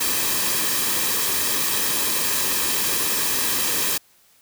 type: noise with comb filter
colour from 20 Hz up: white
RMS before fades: -22 dBFS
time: 0-3.98 s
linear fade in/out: 10 ms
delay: 1.4 ms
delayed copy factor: -0.55
effects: white hiss -57 dBFS RMS until 4.41 s